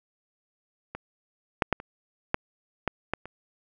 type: clicks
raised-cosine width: 0.5 ms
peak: -20 / -6 / -7 / -24 / -7 / -10 / -11 / -25 dBFS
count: 8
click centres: 0.95 / 1.622 / 1.727 / 1.801 / 2.344 / 2.877 / 3.136 / 3.256 s
effects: none